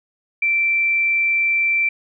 sine tone, 2343 Hz, D7, 5 cents flat, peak -15 dBFS, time 0.42-1.89 s, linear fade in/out 5 ms, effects none

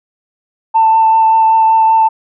sine tone with vibrato, 890 Hz, A5, 20 cents sharp, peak -5 dBFS, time 0.74-2.09 s, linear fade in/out 20 ms, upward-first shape triangle, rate 5.2 Hz, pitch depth 14 cents each way, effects tanh soft clip ceiling -1 dBFS

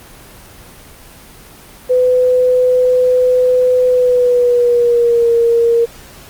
sine tone with pitch glide, 503 to 466.6 Hz, B4 to A#4, +32 to +2 cents, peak -8 dBFS, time 1.89-5.86 s, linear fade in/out 20 ms, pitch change -130 cents, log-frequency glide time 3.87-5.31 s, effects pink hiss -38 dBFS RMS until 6.29 s + Opus 24 kbps

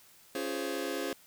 sawtooth chord, Db major seventh, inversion none, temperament just, 277.2 / 346.5 / 415.8 / 519.7 Hz, Db4 / F4 / Ab4 / C5, 0 / -14 / +2 / -12 cents, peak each -34 dBFS, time 0.35-1.13 s, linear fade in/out 2 ms, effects white hiss -59 dBFS RMS until 1.26 s

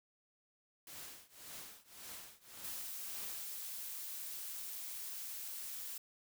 white noise with tremolo, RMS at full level -48 dBFS, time 0.87-3.44 s, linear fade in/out 2 ms, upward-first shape triangle, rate 1.8 Hz, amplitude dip 95%
blue noise, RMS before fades -45 dBFS, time 2.64-5.98 s, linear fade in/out 5 ms
effects none

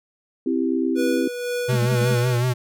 sine chord, C major, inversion none, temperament equal with one note detuned, 261.6 / 330.6 / 392 Hz, C4 / E4 / G4, 0 / +5 / 0 cents, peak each -22 / -23 / -26 dBFS, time 0.46-1.28 s, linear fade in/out 5 ms
square tone with tremolo, 488.3 Hz, B4, 20 cents flat, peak -23 dBFS, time 0.95-2.4 s, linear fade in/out 50 ms, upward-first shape sine, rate 2 Hz, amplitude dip 50%
square tone with vibrato, 123.47 Hz, B2, in tune, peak -19 dBFS, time 1.68-2.54 s, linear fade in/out 20 ms, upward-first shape sine, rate 5.4 Hz, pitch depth 63 cents each way
triangle tone bursts, 213.4 Hz, G#3, 47 cents sharp, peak -22 dBFS, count 5, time 1.72-2.148 s, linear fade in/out 10 ms, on 48 ms, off 47 ms
effects none

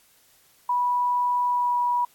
sine tone with pitch glide, 980 to 972.1 Hz, B5 to B5, -14 to -28 cents, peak -20 dBFS, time 0.69-2.05 s, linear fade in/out 5 ms, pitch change -14 cents, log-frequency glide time 1.46-1.78 s, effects white hiss -59 dBFS RMS until 2.14 s + AAC 64 kbps

